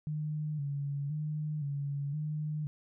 sine tone with vibrato, 146.83 Hz, D3, in tune, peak -32 dBFS, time 0.07-2.67 s, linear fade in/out 0 ms, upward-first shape square, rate 0.97 Hz, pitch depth 61 cents each way, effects none

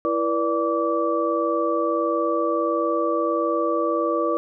sine tone cluster, 332 / 483.5 / 585 / 1157 Hz, E4 / B4 / D5 / D6, +12 / -37 / -7 / -26 cents, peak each -25 dBFS, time 0.05-4.37 s, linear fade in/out 0 ms, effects none

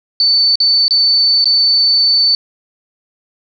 sine tone with dropouts, 4515 Hz, C#8, 31 cents sharp, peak -8 dBFS, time 0.2-2.35 s, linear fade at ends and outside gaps 1 ms, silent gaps 0.556-0.602 / 0.881-0.908 / 1.443-1.456 s, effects none

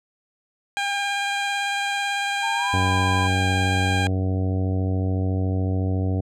15% pulse tone with vibrato, 803 Hz, G5, 41 cents sharp, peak -16 dBFS, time 0.77-4.07 s, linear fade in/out 0 ms, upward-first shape triangle, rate 18 Hz, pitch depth 13 cents each way
sine tone with pitch glide, 901 to 999.7 Hz, A5 to B5, +41 to +21 cents, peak -25 dBFS, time 2.42-3.28 s, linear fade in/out 20 ms, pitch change +180 cents, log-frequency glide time 2.53-2.69 s
harmonic tone, 93.9 Hz, F#2, 26 cents sharp, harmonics 1 / 2 / 3 / 4 / 5 / 6 / 7 / 8, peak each -21 / -30 / -29 / -37 / -35 / -41 / -38 / -41 dBFS, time 2.73-6.21 s, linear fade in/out 10 ms
effects low-pass 7000 Hz 12 dB/octave

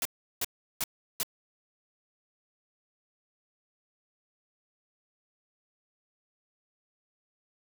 white noise bursts, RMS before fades -30 dBFS, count 4, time 0.02-1.232 s, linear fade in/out 2 ms, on 33 ms, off 360 ms, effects none

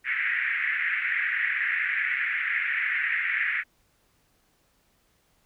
pink band-pass noise, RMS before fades -27 dBFS, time 0.04-3.64 s, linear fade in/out 50 ms, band 1700 to 2200 Hz, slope 48 dB/octave, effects pink hiss -67 dBFS RMS until 5.45 s

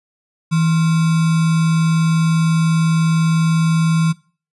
sine tone with sample-and-hold, 162.9 Hz, E3, 20 cents flat, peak -12 dBFS, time 0.51-4.13 s, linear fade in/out 20 ms, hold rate 1225 Hz, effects noise-tail reverb RT60 0.4 s tail -22 dB re dry + resampled to 24000 Hz

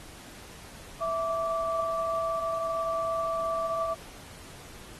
sine tone pair together, 658.2 / 1163 Hz, E5 / D6, -3 / -17 cents, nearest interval minor seventh, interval 986 cents, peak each -29 / -30 dBFS, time 1-3.95 s, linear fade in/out 20 ms, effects pink hiss -48 dBFS RMS until 4.99 s + AAC 32 kbps

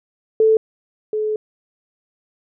sine tone pair in turn, 440 / 429 Hz, A4 / A4, 0 / -44 cents, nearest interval unison, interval 44 cents, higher first, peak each -10 / -18 dBFS, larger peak first, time 0.4-0.57 / 1.13-1.36 s, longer second, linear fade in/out 2 ms, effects none

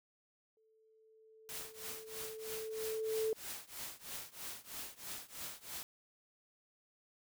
sine tone with exponential growth, 440 Hz, A4, in tune, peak -31 dBFS, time 0.57-3.33 s, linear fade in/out 1 ms, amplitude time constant 600 ms
white noise with tremolo, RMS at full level -43 dBFS, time 1.49-5.83 s, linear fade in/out 0 ms, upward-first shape triangle, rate 3.1 Hz, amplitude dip 95%
effects none

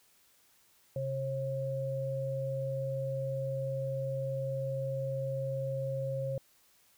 sine tone pair together, 133.6 / 539.5 Hz, C3 / C#5, +36 / -47 cents, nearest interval 2 octaves, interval 2417 cents, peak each -35 / -34 dBFS, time 0.96-6.38 s, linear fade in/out 2 ms, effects white hiss -66 dBFS RMS until 6.97 s

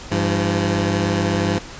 15% pulse tone pair together, 100.1 / 171.1 Hz, G2 / F3, +37 / -35 cents, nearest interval major sixth, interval 928 cents, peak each -13 / -15 dBFS, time 0.11-1.59 s, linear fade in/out 10 ms, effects pink hiss -36 dBFS RMS until 1.79 s + resampled to 16000 Hz

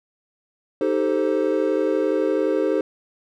triangle chord, A half-diminished seventh, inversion second, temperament equal with one note detuned, 311.1 / 388.2 / 440 / 523.3 Hz, Eb4 / G4 / A4 / C5, 0 / -17 / 0 / 0 cents, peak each -22 dBFS, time 0.81-2.81 s, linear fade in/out 2 ms, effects none

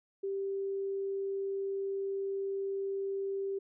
sine tone, 392 Hz, G4, in tune, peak -32 dBFS, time 0.23-3.59 s, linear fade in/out 10 ms, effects none

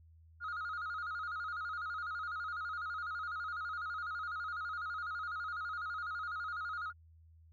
sine tone with vibrato, 1342 Hz, E6, 31 cents sharp, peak -35 dBFS, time 0.4-6.93 s, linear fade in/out 50 ms, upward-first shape square, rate 12 Hz, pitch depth 95 cents each way, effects tanh soft clip ceiling -36 dBFS + added 81 Hz sine -58 dBFS peak until 7.52 s

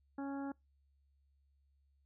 harmonic tone, 277.2 Hz, C#4, in tune, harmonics 1 / 2 / 3 / 4 / 5 / 6, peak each -39 / -50 / -48 / -57 / -54 / -59 dBFS, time 0.18-0.52 s, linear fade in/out 5 ms, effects noise-tail reverb RT60 0.2 s tail -24 dB re dry + added 69 Hz sine -70 dBFS peak until 2.05 s

